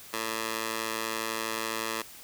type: tone with high-pass filter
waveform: 15% pulse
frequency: 111.9 Hz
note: A2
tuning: 30 cents sharp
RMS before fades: -33 dBFS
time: 0.13-2.02 s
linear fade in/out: 5 ms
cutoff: 640 Hz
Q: 0.51
effects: white hiss -48 dBFS RMS until 2.23 s